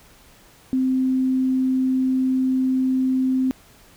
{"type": "tone", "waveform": "sine", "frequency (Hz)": 260, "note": "C4", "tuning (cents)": -11, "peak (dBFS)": -17, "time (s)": [0.73, 3.51], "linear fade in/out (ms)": 0, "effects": ["pink hiss -51 dBFS RMS until 3.96 s"]}